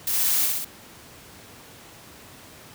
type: noise with echo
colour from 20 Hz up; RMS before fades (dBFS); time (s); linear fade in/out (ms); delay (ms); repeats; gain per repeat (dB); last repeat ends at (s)
blue; -25; 0.07-0.46; 2; 62; 3; -2; 0.646
effects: pink hiss -46 dBFS RMS until 2.74 s + high-pass 80 Hz 12 dB/octave